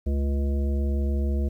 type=harmonic tone with a mistuned harmonic; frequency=69.6 Hz; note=C#2; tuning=8 cents sharp; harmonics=1 / 3 / 5 / 7 / 9; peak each=-22 / -32 / -36 / -40 / -42 dBFS; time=0.06-1.49 s; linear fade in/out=10 ms; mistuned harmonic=3; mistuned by=+58 cents; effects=10-bit